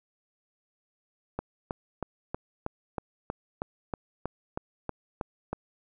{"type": "click train", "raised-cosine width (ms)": 1, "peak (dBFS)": -17, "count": 14, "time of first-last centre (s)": [1.39, 5.53], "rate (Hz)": 3.14, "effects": []}